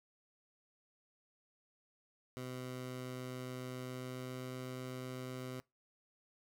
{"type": "tone with pitch glide", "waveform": "15% pulse", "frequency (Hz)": [127.2, 128.01], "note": ["C3", "C3"], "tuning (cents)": [-48, -37], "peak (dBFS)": -36, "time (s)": [2.37, 5.6], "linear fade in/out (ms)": 0, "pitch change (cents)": 11, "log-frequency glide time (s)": [3.78, 4.5], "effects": ["noise-tail reverb RT60 0.2 s tail -22 dB re dry"]}